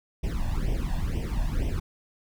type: noise with flanger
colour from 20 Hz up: brown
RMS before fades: -27 dBFS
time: 0.23-1.8 s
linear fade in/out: 10 ms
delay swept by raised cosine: 0.35 to 1.17 ms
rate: 2.1 Hz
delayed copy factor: +0.95
effects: none